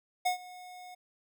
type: tone with ADSR envelope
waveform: square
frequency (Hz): 727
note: F#5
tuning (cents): -31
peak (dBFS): -25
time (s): 0.25-0.95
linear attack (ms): 13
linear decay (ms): 110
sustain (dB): -21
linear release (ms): 10
effects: none